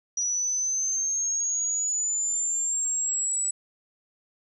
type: linear sweep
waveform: sine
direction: up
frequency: 5820 to 7902 Hz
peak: -24 dBFS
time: 0.17-3.51 s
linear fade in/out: 5 ms
effects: 11-bit